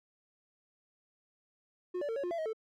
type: tone with pitch steps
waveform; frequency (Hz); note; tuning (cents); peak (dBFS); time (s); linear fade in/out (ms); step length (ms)
triangle; 360.8 / 580 / 453.2 / 557 / 354.5 / 674 / 632 / 441.2; F#4 / D5 / A#4 / C#5 / F4 / E5 / D#5 / A4; -44 / -22 / -49 / +8 / +26 / +38 / +27 / +5; -31; 1.94-2.532; 10; 74
effects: none

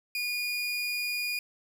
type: tone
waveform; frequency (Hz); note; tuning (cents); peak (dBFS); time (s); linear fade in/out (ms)
30% pulse; 2440; D#7; -34; -27; 0.15-1.39; 2
effects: none

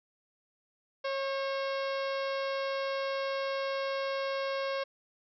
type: harmonic tone with a mistuned harmonic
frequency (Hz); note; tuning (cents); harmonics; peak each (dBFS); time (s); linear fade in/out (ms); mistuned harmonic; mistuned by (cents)
545; C#5; -29; 1 / 2 / 3 / 4 / 5 / 6 / 7 / 8 / 9 / 10; -32 / -38 / -42 / -44 / -46 / -48 / -49 / -50 / -51 / -52; 1.04-4.84; 10; 3; -34
effects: none

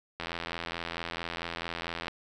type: click train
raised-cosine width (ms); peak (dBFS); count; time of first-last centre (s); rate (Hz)
0.3; -18; 160; 0.2-2.082; 84.5
effects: none

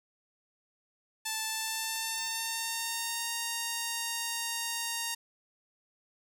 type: tone with pitch glide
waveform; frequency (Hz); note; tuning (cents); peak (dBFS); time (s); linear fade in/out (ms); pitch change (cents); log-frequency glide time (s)
5% pulse; 880 to 929.1; A5 to A#5; 0 to -6; -20; 1.25-5.15; 10; +94; 1.46-3.32
effects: none

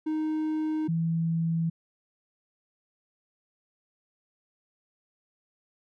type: tone pair in turn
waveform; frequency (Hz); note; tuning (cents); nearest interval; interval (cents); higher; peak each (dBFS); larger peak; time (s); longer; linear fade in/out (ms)
triangle / sine; 311.1 / 164.8; D#4 / E3; 0 / 0; major seventh; 1100; first; -24; neither; 0.06-0.88 / 0.88-1.7; neither; 10
effects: none

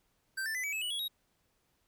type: tone with pitch steps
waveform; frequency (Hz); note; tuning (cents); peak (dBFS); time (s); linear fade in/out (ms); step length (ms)
square; 1560 / 1771.4 / 2011 / 2284 / 2593 / 2945 / 3344 / 3797; G6 / A6 / B6 / D7 / E7 / F#7 / G#7 / A#7; -9 / +11 / +31 / -49 / -29 / -9 / +11 / +31; -34; 0.37-1.082; 10; 89
effects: pink hiss -75 dBFS RMS until 1.87 s

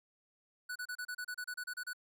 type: tone bursts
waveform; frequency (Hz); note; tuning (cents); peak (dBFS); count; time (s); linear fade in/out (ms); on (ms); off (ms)
square; 1480; F#6; 0; -39; 13; 0.69-1.933; 10; 67; 31
effects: none

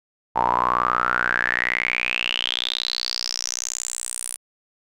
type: tone with band-pass filter sweep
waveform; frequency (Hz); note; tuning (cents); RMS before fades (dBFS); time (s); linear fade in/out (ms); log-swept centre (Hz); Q
sawtooth; 61; B1; -21; -24; 0.35-4.37; 20; 880 to 10000; 9.4
effects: none

